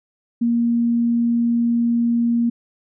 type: tone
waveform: sine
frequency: 235.1 Hz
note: A#3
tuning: 15 cents sharp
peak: -15 dBFS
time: 0.41-2.5 s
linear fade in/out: 10 ms
effects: none